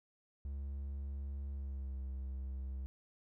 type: tone with pitch glide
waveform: triangle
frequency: 69.3 to 66.02 Hz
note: C#2 to C2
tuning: 0 to +16 cents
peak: -37 dBFS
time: 0.45-2.86 s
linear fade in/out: 0 ms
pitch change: -84 cents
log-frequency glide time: 1.52-1.98 s
effects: none